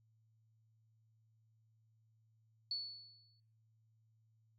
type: tone with exponential decay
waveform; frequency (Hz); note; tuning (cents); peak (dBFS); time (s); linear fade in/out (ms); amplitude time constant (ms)
sine; 4435; C#8; 0; -35; 2.71-3.4; 2; 150
effects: noise-tail reverb RT60 0.6 s tail -26 dB re dry + added 111 Hz sine -70 dBFS peak until 4.58 s